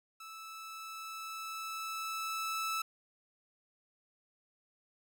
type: tone with level ramp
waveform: sawtooth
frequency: 1312 Hz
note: E6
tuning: 9 cents flat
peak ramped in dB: -43 to -29 dBFS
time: 0.2-2.82 s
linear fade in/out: 5 ms
effects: none